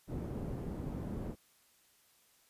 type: low-pass noise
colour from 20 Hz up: white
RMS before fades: -40 dBFS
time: 0.07-1.36 s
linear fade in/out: 50 ms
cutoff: 250 Hz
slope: 12 dB/octave
effects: white hiss -68 dBFS RMS until 2.49 s + resampled to 32000 Hz